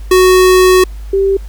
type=tone pair in turn; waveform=square / sine; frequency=370 / 390.7 Hz; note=F#4 / G4; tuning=0 / -6 cents; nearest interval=minor second; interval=94 cents; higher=second; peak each=-5 / -8 dBFS; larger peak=first; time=0.11-0.84 / 1.13-1.37 s; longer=first; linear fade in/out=5 ms; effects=added 51 Hz sine -23 dBFS peak until 1.48 s + pink hiss -44 dBFS RMS until 1.48 s